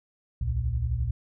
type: tone cluster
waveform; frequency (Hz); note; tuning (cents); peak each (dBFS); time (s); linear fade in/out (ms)
sine; 62 / 73.5 / 116.9; B1 / D2 / A#2; +7 / +2 / +5; -29; 0.41-1.11; 5
effects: none